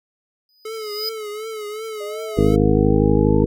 square tone with exponential growth, 4978 Hz, D#8, in tune, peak -21 dBFS, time 0.49-1.09 s, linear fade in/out 1 ms, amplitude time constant 130 ms
square tone with vibrato, 430.5 Hz, A4, 38 cents flat, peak -28 dBFS, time 0.65-2.56 s, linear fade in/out 5 ms, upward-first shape triangle, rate 2.7 Hz, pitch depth 78 cents each way
sine exponential sweep, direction up, 598 to 898 Hz, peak -31 dBFS, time 2-3.44 s, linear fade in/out 10 ms
harmonic tone, 52.3 Hz, G#1, 13 cents sharp, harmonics 1 / 2 / 3 / 4 / 5 / 6 / 8 / 9, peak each -21 / -21 / -21 / -21 / -21 / -21 / -21 / -21 dBFS, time 2.37-3.46 s, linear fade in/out 10 ms
effects none

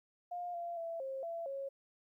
sine tone with pitch steps, 707 / 688 / 667 / 535 / 672 / 548 Hz, F5 / F5 / E5 / C5 / E5 / C#5, +21 / -26 / +20 / +38 / +33 / -20 cents, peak -38 dBFS, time 0.31-1.69 s, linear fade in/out 10 ms, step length 230 ms, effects 13-bit

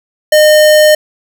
square tone, 610 Hz, D#5, 34 cents flat, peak -4 dBFS, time 0.32-0.95 s, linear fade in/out 5 ms, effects none

